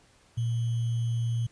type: tone with sample-and-hold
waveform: sine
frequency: 116.54 Hz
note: A#2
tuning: in tune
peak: -25 dBFS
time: 0.37-1.47 s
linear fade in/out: 10 ms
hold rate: 3150 Hz
effects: pink hiss -61 dBFS RMS until 1.51 s + resampled to 22050 Hz